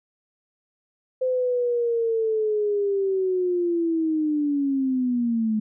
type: linear sweep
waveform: sine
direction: down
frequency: 516 to 212.9 Hz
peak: -20 dBFS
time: 1.21-5.6 s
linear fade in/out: 10 ms
effects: none